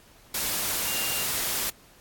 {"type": "tone in noise", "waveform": "sine", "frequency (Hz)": 2794, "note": "F7", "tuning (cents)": 0, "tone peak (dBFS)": -33, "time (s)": [0.87, 1.24], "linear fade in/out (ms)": 5, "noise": "white", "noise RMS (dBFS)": -28, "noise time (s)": [0.34, 1.7], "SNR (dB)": -8, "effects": ["pink hiss -55 dBFS RMS until 2 s", "AAC 64 kbps"]}